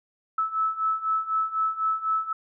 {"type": "beating tone pair", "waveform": "sine", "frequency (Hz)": [1303, 1307], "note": ["E6", "E6"], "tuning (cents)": [-20, -15], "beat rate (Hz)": 4, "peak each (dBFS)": [-28, -25], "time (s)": [0.38, 2.33], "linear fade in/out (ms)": 5, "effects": []}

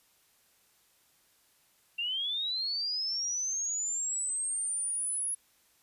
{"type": "linear sweep", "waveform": "sine", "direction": "up", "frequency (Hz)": [2725, 10548], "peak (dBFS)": -30, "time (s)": [1.98, 5.35], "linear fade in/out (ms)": 10, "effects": ["white hiss -67 dBFS RMS until 5.82 s", "resampled to 32000 Hz"]}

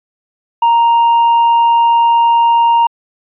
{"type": "tone", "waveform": "triangle", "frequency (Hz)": 932.3, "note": "A#5", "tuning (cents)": 0, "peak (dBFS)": -5, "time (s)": [0.62, 2.87], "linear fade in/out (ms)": 5, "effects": ["resampled to 8000 Hz"]}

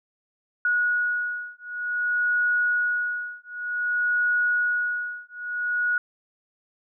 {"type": "beating tone pair", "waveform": "sine", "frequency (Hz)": [1456, 1456.54], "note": ["F#6", "F#6"], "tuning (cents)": [-28, -28], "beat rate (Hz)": 0.54, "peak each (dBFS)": -25, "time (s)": [0.65, 5.98], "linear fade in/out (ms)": 2, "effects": []}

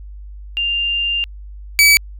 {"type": "tone pair in turn", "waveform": ["sine", "sawtooth"], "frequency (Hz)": [2794, 2289], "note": ["F7", "D7"], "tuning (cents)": [0, -45], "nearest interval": "minor third", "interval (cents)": 345, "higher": "first", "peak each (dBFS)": [-16, -4], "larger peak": "second", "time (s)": [[0.57, 1.24], [1.79, 1.97]], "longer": "first", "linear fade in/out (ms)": 0, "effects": ["added 50 Hz sine -31 dBFS peak until 2.19 s"]}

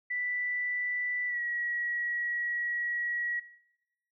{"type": "tone with pitch glide", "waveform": "sine", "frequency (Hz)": [1975.5, 1915.9], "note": ["B6", "A#6"], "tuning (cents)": [0, 47], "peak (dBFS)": -30, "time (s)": [0.1, 3.4], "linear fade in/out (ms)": 10, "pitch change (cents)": -53, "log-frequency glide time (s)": [1.27, 1.4], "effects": ["noise-tail reverb RT60 1.0 s tail -21 dB re dry"]}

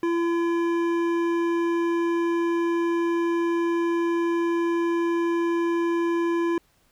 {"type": "tone with hard clipping", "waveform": "triangle", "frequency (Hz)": 339, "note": "E4", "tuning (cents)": 49, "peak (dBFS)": -23, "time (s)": [0.03, 6.58], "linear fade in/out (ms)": 2, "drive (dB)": 16, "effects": ["pink hiss -64 dBFS RMS until 6.91 s"]}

